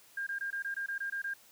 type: tone bursts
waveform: sine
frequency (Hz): 1606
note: G6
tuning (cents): +41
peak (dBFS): -33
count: 10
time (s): 0.17-1.338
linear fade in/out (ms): 5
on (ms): 97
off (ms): 22
effects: white hiss -60 dBFS RMS until 1.51 s + high-pass 80 Hz 12 dB/octave